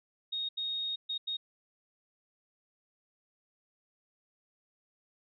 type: tone bursts at uneven times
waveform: sine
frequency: 3729 Hz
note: A#7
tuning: in tune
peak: -32 dBFS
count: 4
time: 0.32-0.49 / 0.57-0.96 / 1.09-1.18 / 1.27-1.37 s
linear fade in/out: 10 ms
effects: none